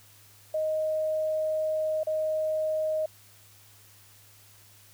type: tone with dropouts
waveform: sine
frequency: 624 Hz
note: D#5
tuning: 5 cents sharp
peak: -25 dBFS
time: 0.54-3.06 s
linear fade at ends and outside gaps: 5 ms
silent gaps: 2.034-2.069 s
effects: added 102 Hz sine -59 dBFS peak until 4.93 s + white hiss -56 dBFS RMS until 4.93 s